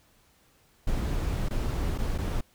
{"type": "noise with dropouts", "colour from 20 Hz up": "brown", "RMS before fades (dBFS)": -28, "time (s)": [0.87, 2.41], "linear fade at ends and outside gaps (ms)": 5, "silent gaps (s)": [[1.487, 1.507], [1.979, 1.985], [2.179, 2.184]], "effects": ["pink hiss -63 dBFS RMS until 2.54 s"]}